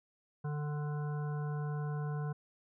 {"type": "harmonic tone", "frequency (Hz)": 148.2, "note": "D3", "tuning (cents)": 16, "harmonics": [1, 3, 5, 7, 9, 10], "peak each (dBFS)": [-34, -46, -49, -50, -57, -53], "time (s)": [0.44, 2.33], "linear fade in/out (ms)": 10, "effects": []}